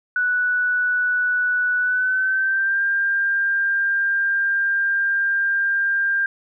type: tone with pitch glide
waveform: sine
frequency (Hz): 1480 to 1595.4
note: F#6 to G6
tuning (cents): 0 to +30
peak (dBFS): -17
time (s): 0.16-6.26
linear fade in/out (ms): 2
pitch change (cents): +130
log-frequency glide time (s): 1.79-2.82
effects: none

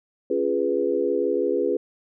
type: chord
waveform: sine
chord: C# dominant seventh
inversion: none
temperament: equal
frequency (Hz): 277.2 / 349.2 / 415.3 / 493.9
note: C#4 / E#4 / G#4 / B4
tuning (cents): 0 / 0 / 0 / 0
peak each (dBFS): -29 / -26 / -24 / -25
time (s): 0.3-1.77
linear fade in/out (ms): 5
effects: none

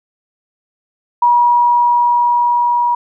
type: tone with level ramp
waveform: sine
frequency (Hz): 961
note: B5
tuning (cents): -48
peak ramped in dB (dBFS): -7 to -11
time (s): 1.22-2.95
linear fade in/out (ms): 5
effects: none

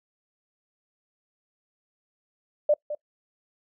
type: tone with echo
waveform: sine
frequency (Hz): 595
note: D5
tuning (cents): +22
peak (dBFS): -16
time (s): 2.69-2.74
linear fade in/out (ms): 5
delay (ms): 210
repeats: 1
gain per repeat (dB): -12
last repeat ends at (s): 2.95
effects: noise-tail reverb RT60 0.1 s tail -25 dB re dry

